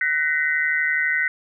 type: tone cluster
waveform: sine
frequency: 1504 / 1883 / 2035 Hz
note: F#6 / A#6 / C7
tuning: +28 / +17 / -49 cents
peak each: -23 dBFS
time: 0.01-1.28 s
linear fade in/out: 2 ms
effects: none